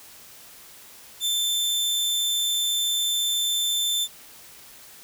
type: tone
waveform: sawtooth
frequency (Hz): 3546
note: A7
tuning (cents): +13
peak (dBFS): -19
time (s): 1.2-4.08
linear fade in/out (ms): 50
effects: white hiss -47 dBFS RMS until 5.03 s